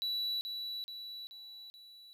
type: tone with echo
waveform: triangle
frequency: 3939 Hz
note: B7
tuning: 5 cents flat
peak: -31 dBFS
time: 0.02-0.41 s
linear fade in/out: 0 ms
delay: 430 ms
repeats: 4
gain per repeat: -5 dB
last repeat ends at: 2.13 s
effects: 12-bit